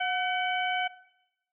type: harmonic tone with a mistuned harmonic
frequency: 757 Hz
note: F#5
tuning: 39 cents sharp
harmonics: 1 / 2 / 3 / 4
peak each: -29 / -32 / -34 / -35 dBFS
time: 0-0.88 s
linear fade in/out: 10 ms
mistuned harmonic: 1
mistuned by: -64 cents
effects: noise-tail reverb RT60 0.9 s tail -17 dB re dry